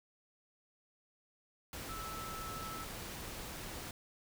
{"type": "tone in noise", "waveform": "sine", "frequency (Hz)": 1312, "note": "E6", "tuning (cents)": -9, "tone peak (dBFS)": -44, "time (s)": [1.89, 2.84], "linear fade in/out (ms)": 2, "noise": "pink", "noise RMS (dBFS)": -45, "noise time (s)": [1.73, 3.91], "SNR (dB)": -2, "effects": []}